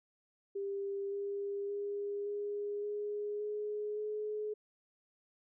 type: tone with pitch steps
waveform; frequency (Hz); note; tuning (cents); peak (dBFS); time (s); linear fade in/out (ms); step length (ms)
sine; 397.2 / 401.6 / 406 / 410.5 / 415 / 419.6 / 424.2; G4 / G4 / G#4 / G#4 / G#4 / G#4 / G#4; +23 / +42 / -39 / -20 / -1 / +18 / +37; -35; 0.55-4.54; 10; 570
effects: none